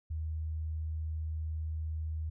sine tone, 78.8 Hz, D#2, 23 cents sharp, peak -33 dBFS, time 0.1-2.3 s, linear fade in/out 10 ms, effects none

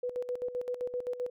sine tone with tremolo, 493.9 Hz, B4, in tune, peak -30 dBFS, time 0.03-1.3 s, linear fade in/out 5 ms, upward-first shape square, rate 7.7 Hz, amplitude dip 70%, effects none

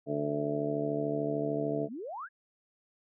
harmonic tone, 73.42 Hz, D2, in tune, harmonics 2 / 3 / 4 / 5 / 6 / 7 / 8 / 9, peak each -38 / -43 / -34 / -44 / -34 / -45 / -43 / -35 dBFS, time 0.06-1.89 s, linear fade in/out 50 ms
sine exponential sweep, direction up, 185 to 1738 Hz, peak -37 dBFS, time 1.87-2.29 s, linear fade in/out 50 ms
effects none

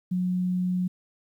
sine tone, 181.6 Hz, F#3, 32 cents flat, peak -23 dBFS, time 0.11-0.88 s, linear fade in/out 10 ms, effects 10-bit

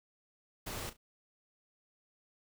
pink noise with echo, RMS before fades -41 dBFS, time 0.66-0.9 s, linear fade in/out 10 ms, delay 35 ms, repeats 2, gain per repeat -13 dB, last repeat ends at 0.97 s, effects none

